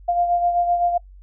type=beating tone pair; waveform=sine; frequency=698.5 / 706.3 Hz; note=F5 / F5; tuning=0 / +19 cents; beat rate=7.8 Hz; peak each=-17 / -26 dBFS; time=0.08-0.98 s; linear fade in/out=10 ms; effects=noise-tail reverb RT60 0.1 s tail -24 dB re dry + added 47 Hz sine -41 dBFS peak until 1.22 s